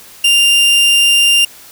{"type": "tone", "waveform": "40% pulse", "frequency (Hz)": 2794, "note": "F7", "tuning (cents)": 0, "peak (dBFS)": -6, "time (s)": [0.24, 1.45], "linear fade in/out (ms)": 5, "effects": ["white hiss -38 dBFS RMS until 1.71 s"]}